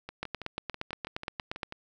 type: two click trains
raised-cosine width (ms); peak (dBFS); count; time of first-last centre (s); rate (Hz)
0.3; -23 / -17; 11 / 13; 0.09-1.724 / 0.23-1.632; 6.12 / 8.56
effects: none